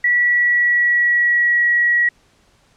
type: tone with pitch glide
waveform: sine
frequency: 1943 to 1917.4 Hz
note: B6 to A#6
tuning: -29 to +48 cents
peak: -12 dBFS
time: 0.04-2.09 s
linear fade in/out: 5 ms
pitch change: -23 cents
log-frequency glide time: 0.15-1.64 s
effects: pink hiss -56 dBFS RMS until 2.76 s + low-pass 8000 Hz 12 dB/octave